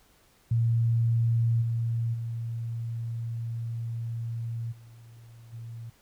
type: tone with level steps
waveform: sine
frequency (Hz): 115.7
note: A#2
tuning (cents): -13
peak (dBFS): -21 / -25 / -30 / -47 / -37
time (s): 0.51-5.9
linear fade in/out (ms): 5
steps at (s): 1.61 / 2.13 / 4.71 / 5.52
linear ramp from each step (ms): 20
effects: pink hiss -62 dBFS RMS until 6.01 s